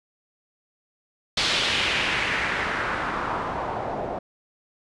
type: noise with low-pass filter sweep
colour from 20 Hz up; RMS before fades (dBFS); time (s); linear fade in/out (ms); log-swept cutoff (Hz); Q
white; -26; 1.37-4.19; 5; 4000 to 640; 2
effects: resampled to 24000 Hz